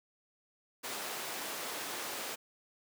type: high-pass noise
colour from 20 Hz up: pink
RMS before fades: -40 dBFS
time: 0.83-2.36 s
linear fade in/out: 20 ms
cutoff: 420 Hz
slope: 12 dB/octave
effects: none